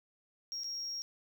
sine tone with dropouts, 5588 Hz, F8, in tune, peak -35 dBFS, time 0.52-1.02 s, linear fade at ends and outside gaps 0 ms, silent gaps 0.635-0.643 s, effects tanh soft clip ceiling -34 dBFS + 11-bit

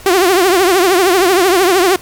sawtooth tone with vibrato, 368.1 Hz, F#4, 9 cents flat, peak -4 dBFS, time 0.06-1.96 s, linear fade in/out 2 ms, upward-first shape triangle, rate 13 Hz, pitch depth 160 cents each way, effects pink hiss -36 dBFS RMS until 2.01 s + MP3 96 kbps

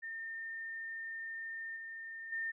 sine tone with level steps, 1813 Hz, A#6, 49 cents flat, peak -40 / -43 / -35 dBFS, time 0.02-2.52 s, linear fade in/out 20 ms, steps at 1.76 / 2.32 s, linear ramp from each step 5 ms, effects none

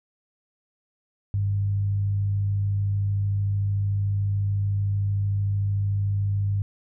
sine tone with frequency modulation, 100 Hz, G2, 35 cents sharp, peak -21 dBFS, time 1.34-6.62 s, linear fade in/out 0 ms, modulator 53.5 Hz, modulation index 0.22, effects none

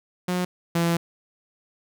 sawtooth tone pair in turn, 180 / 169.1 Hz, F#3 / E3, -47 / +44 cents, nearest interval minor second, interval 109 cents, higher first, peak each -19 / -16 dBFS, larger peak second, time 0.28-0.45 / 0.75-0.97 s, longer second, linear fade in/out 5 ms, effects none

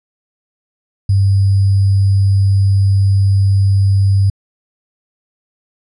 sine tone with sample-and-hold, 98 Hz, G2, in tune, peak -8 dBFS, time 1.09-4.3 s, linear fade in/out 5 ms, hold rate 4900 Hz, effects resampled to 24000 Hz

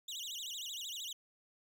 30% pulse tone with vibrato, 3328 Hz, G#7, 3 cents sharp, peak -38 dBFS, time 0.08-1.13 s, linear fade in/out 5 ms, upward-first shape sine, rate 13 Hz, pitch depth 290 cents each way, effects none

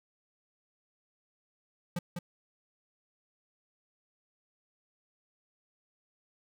square tone with echo, 174.61 Hz, F3, in tune, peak -31 dBFS, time 1.96-1.99 s, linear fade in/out 5 ms, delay 200 ms, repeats 1, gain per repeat -4 dB, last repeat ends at 2.19 s, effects none

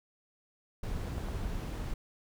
brown noise, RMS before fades -36 dBFS, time 0.83-1.94 s, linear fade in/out 5 ms
clicks, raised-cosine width 1 ms, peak -27 dBFS, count 2, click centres 1.181 / 1.286 s
effects none

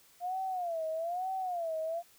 sine tone with vibrato, 696 Hz, F5, 6 cents flat, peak -32 dBFS, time 0.2-2.03 s, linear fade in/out 50 ms, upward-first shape sine, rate 1.1 Hz, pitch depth 160 cents each way, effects white hiss -62 dBFS RMS until 2.18 s

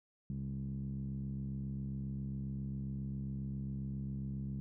10% pulse tone with low-pass filter, 67.4 Hz, C#2, 48 cents flat, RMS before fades -40 dBFS, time 0.3-4.6 s, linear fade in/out 0 ms, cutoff 170 Hz, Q 5.6, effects none

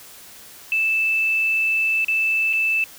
sine tone with dropouts, 2637 Hz, E7, in tune, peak -17 dBFS, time 0.72-2.84 s, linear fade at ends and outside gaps 1 ms, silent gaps 2.046-2.083 / 2.53-2.534 s, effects white hiss -43 dBFS RMS until 2.98 s

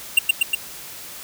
square tone with echo, 2773 Hz, F7, 13 cents flat, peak -10 dBFS, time 0.17-0.19 s, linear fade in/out 5 ms, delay 120 ms, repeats 3, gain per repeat -2 dB, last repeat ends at 0.55 s, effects white hiss -37 dBFS RMS until 1.23 s

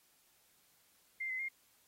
sine tone with pitch steps, 2097 / 2042 / 2123 Hz, C7 / C7 / C7, +3 / -43 / +25 cents, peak -36 dBFS, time 1.2-1.488 s, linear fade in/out 10 ms, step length 96 ms, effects white hiss -70 dBFS RMS until 1.87 s + AAC 48 kbps

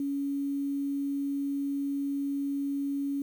sine tone, 280 Hz, C#4, 18 cents sharp, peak -28 dBFS, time 0-3.22 s, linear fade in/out 2 ms, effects 9-bit

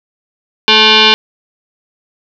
sine tone with frequency modulation, 220 Hz, A3, in tune, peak -4 dBFS, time 0.68-1.14 s, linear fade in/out 0 ms, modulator 652 Hz, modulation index 6, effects none

